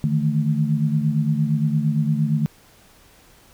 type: tone cluster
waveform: sine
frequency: 150.3 / 159 / 220.4 Hz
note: D3 / D#3 / A3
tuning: +40 / +38 / +3 cents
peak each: -20 / -23 / -23 dBFS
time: 0.04-2.46 s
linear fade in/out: 0 ms
effects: pink hiss -52 dBFS RMS until 3.53 s